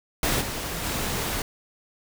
pink noise with level steps, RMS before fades -24 / -31 / -28 dBFS, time 0.23-1.42 s, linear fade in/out 2 ms, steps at 0.4 / 0.83 s, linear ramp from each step 20 ms, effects none

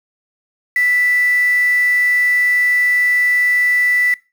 sine tone with quantisation, 1975.5 Hz, B6, in tune, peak -12 dBFS, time 0.76-4.14 s, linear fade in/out 2 ms, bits 5, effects noise-tail reverb RT60 0.3 s tail -22 dB re dry

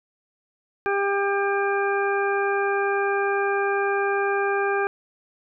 harmonic tone, 398.9 Hz, G4, 30 cents sharp, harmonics 1 / 2 / 3 / 4 / 6, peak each -23 / -27 / -30 / -27 / -34 dBFS, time 0.86-4.87 s, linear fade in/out 0 ms, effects none

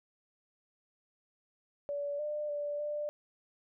sine tone with pitch steps, 574 / 598 / 584 / 593 Hz, D5 / D5 / D5 / D5, -40 / +31 / -10 / +17 cents, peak -33 dBFS, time 1.89-3.09 s, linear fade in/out 0 ms, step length 300 ms, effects none

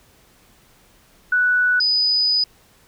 sine tone pair in turn, 1480 / 4978 Hz, F#6 / D#8, 0 / 0 cents, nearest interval octave + major sixth, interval 2100 cents, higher second, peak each -14 / -15 dBFS, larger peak first, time 1.32-1.8 / 1.8-2.44 s, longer second, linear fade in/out 5 ms, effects pink hiss -54 dBFS RMS until 2.87 s

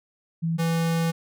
sine / square tone pair in turn, 164.81 / 165.56 Hz, E3 / E3, 0 / +8 cents, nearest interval unison, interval 8 cents, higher second, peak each -22 dBFS, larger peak neither, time 0.42-0.58 / 0.58-1.12 s, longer second, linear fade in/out 20 ms, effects none

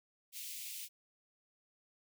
white high-pass noise, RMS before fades -45 dBFS, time 0.32-0.89 s, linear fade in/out 50 ms, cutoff 2200 Hz, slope 48 dB/octave, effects none

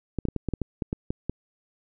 clicks, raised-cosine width 3 ms, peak -14 dBFS, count 11, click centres 0.187 / 0.253 / 0.286 / 0.363 / 0.487 / 0.537 / 0.617 / 0.822 / 0.929 / 1.105 / 1.296 s, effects none

